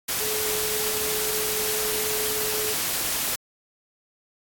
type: tone in noise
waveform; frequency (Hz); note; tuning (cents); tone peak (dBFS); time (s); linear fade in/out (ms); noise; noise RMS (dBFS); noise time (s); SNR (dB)
sine; 428.8; A4; -45; -31; 0.2-2.74; 10; white; -26; 0.08-3.36; -8
effects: AAC 64 kbps